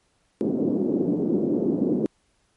pink band-pass noise, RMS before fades -23 dBFS, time 0.41-2.06 s, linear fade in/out 0 ms, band 220 to 380 Hz, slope 24 dB/octave, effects pink hiss -67 dBFS RMS until 2.56 s + MP3 48 kbps

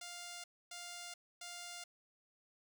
5% pulse tone bursts, 701 Hz, F5, 6 cents sharp, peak -35 dBFS, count 3, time 0.01-1.84 s, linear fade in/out 5 ms, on 430 ms, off 270 ms, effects none

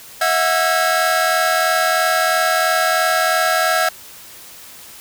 45% pulse tone cluster, 644 / 727 / 1331 / 1633 Hz, E5 / F#5 / E6 / G#6, -41 / -31 / +16 / -30 cents, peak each -20 dBFS, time 0.21-3.89 s, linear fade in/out 5 ms, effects white hiss -39 dBFS RMS until 5 s

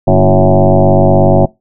sine tone with frequency modulation, 265.9 Hz, C4, 28 cents sharp, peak -4 dBFS, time 0.07-1.46 s, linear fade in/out 10 ms, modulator 96.7 Hz, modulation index 4.9, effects noise-tail reverb RT60 0.2 s tail -22 dB re dry

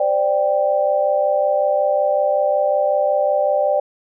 sine chord, C suspended second, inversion none, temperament just, 523.3 / 588.7 / 784.9 Hz, C5 / D5 / G5, 0 / +4 / +2 cents, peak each -22 / -16 / -21 dBFS, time 0-3.8 s, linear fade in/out 5 ms, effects none

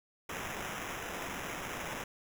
violet noise with sample-and-hold, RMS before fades -40 dBFS, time 0.29-2.04 s, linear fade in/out 5 ms, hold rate 4410 Hz, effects none

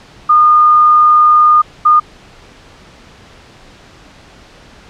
sine tone bursts at uneven times, 1220 Hz, D#6, 34 cents flat, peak -4 dBFS, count 2, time 0.29-1.62 / 1.85-2 s, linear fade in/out 10 ms, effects pink hiss -40 dBFS RMS until 4.89 s + low-pass 5000 Hz 12 dB/octave

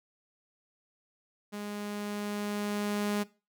sawtooth tone with level ramp, 206.5 Hz, G#3, 10 cents flat, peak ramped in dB -33 to -24 dBFS, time 1.52-3.24 s, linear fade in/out 20 ms, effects noise-tail reverb RT60 0.3 s tail -19 dB re dry

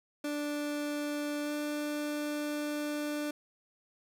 30% pulse tone with pitch glide, 293.7 to 296.3 Hz, D4 to D4, 0 to +15 cents, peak -30 dBFS, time 0.24-3.31 s, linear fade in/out 5 ms, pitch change +15 cents, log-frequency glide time 1.43-1.52 s, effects none

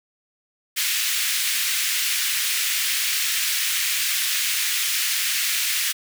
pink high-pass noise, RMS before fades -23 dBFS, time 0.76-5.93 s, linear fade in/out 20 ms, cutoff 1900 Hz, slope 24 dB/octave, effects none

